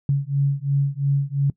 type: beating tone pair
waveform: sine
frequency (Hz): 138.59 / 141.49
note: C#3 / C#3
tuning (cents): 0 / +36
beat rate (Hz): 2.9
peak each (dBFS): -21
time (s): 0.09-1.5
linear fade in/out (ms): 2
effects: noise-tail reverb RT60 0.1 s tail -21 dB re dry